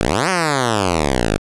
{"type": "exponential two-way sweep", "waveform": "5% pulse", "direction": "up then down", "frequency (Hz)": [47.73, 194.2, 47.73], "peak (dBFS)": -4, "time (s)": [0.01, 1.38], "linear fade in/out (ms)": 0, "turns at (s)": 0.29, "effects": ["resampled to 24000 Hz", "7-bit"]}